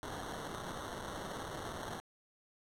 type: noise with sample-and-hold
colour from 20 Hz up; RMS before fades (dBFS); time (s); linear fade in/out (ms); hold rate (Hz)
white; -43; 0.03-2; 0; 2450
effects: low-pass 12000 Hz 12 dB/octave